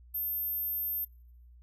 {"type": "tone", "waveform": "sine", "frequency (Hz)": 13290, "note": "G#9", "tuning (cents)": 0, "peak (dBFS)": -31, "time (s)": [0.14, 1.05], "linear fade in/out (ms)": 10, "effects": ["noise-tail reverb RT60 0.8 s tail -24 dB re dry", "added 60 Hz sine -52 dBFS peak until 1.62 s"]}